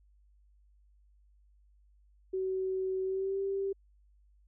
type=tone with pitch glide; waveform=sine; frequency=377.5 to 391.7 Hz; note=F#4 to G4; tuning=+35 to -1 cents; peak=-30 dBFS; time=2.33-3.73 s; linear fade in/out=10 ms; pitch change=+64 cents; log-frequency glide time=3.03-3.4 s; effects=added 50 Hz sine -61 dBFS peak until 4.47 s